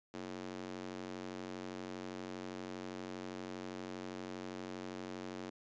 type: tone with high-pass filter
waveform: square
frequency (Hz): 46.25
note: F#1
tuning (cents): 0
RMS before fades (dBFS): -45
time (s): 0.14-5.5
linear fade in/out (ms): 0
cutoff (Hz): 280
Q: 1.6
effects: resampled to 16000 Hz